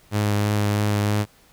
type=tone with vibrato; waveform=sawtooth; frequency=103.83 Hz; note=G#2; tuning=in tune; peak=-15 dBFS; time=0.11-1.26 s; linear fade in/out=50 ms; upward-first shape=triangle; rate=3.1 Hz; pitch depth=17 cents each way; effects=pink hiss -55 dBFS RMS until 1.52 s